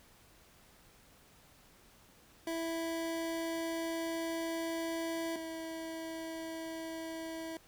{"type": "tone pair in turn", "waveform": "25% pulse", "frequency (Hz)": [329.6, 325.3], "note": ["E4", "E4"], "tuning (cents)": [0, -23], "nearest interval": "unison", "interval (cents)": 23, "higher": "first", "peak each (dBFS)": [-31, -36], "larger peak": "first", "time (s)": [[2.47, 5.36], [5.36, 7.57]], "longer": "first", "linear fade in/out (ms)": 2, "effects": ["pink hiss -62 dBFS RMS until 7.67 s"]}